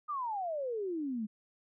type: exponential sweep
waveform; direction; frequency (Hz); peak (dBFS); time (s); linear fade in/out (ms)
sine; down; 1244.5 to 205.5; -33; 0.08-1.27; 20
effects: none